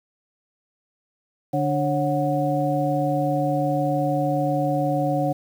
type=harmonic tone with a mistuned harmonic; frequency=146.83 Hz; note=D3; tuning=in tune; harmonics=1 / 2 / 4 / 5; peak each=-25 / -25 / -25 / -25 dBFS; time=1.53-5.33 s; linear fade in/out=10 ms; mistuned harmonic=4; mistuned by=-120 cents; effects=8-bit